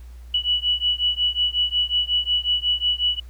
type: beating tone pair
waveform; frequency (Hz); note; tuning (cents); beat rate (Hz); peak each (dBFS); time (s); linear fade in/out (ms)
sine; 2945 / 2950.5; F#7 / F#7; -9 / -6; 5.5; -22; 0.34-3.2; 5
effects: added 60 Hz sine -37 dBFS peak until 3.29 s + pink hiss -57 dBFS RMS until 3.29 s